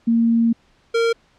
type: tone pair in turn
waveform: sine / square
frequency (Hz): 230.6 / 461.2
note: A#3 / A#4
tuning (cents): -19 / -19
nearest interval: octave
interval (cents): 1200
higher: second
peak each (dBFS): -13 / -16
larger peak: first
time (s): 0.07-0.53 / 0.94-1.13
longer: first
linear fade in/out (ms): 10
effects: pink hiss -58 dBFS RMS until 1.38 s + low-pass 5000 Hz 12 dB/octave